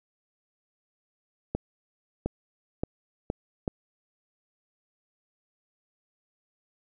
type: accelerating click train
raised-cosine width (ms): 2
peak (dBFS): -14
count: 5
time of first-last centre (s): 1.55-3.678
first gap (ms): 710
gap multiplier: 0.81
effects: none